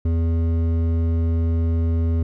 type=tone with hard clipping; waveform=triangle; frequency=82.8 Hz; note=E2; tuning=8 cents sharp; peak=-19 dBFS; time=0.05-2.23 s; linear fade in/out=5 ms; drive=14 dB; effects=none